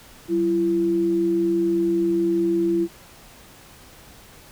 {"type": "tone pair together", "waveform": "sine", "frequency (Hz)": [189.47, 337.6], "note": ["F#3", "E4"], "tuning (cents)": [41, 41], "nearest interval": "minor seventh", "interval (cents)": 1000, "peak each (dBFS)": [-28, -18], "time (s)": [0.28, 2.88], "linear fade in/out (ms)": 50, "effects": ["pink hiss -47 dBFS RMS until 4.51 s"]}